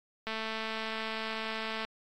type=click train; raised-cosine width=0.3 ms; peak=-20 dBFS; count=350; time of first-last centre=0.27-1.849 s; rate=221 Hz; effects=AAC 64 kbps